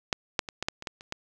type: clicks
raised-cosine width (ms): 0.2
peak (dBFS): -7 / -6 / -19 / -13 / -9 / -23 / -15 / -28 / -15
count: 9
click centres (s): 0.128 / 0.392 / 0.488 / 0.626 / 0.685 / 0.824 / 0.872 / 1.009 / 1.124
effects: none